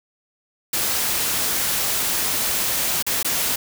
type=noise with dropouts; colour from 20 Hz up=white; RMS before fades=-22 dBFS; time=0.73-3.56 s; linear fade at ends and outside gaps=5 ms; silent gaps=3.026-3.065 / 3.229-3.246 s; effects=none